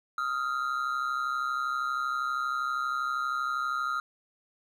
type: ring-modulated tone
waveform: triangle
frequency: 1318.5 Hz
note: E6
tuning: in tune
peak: -23 dBFS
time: 0.18-4 s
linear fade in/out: 2 ms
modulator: 66.3 Hz
effects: none